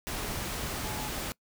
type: tone in noise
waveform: sine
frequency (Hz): 852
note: G#5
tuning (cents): +44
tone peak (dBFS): -42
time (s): 0.84-1.08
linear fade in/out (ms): 0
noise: pink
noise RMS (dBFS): -35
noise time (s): 0.07-1.32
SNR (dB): -10
effects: noise-tail reverb RT60 0.1 s tail -23 dB re dry